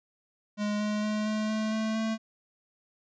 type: tone with pitch steps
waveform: square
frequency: 208.2 / 210.4 / 212.6 / 214.8 / 217 / 219.3 / 221.6 Hz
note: G#3 / G#3 / G#3 / A3 / A3 / A3 / A3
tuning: +5 / +23 / +41 / -41 / -24 / -6 / +13 cents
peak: -28 dBFS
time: 0.57-2.18 s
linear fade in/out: 50 ms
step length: 230 ms
effects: resampled to 16000 Hz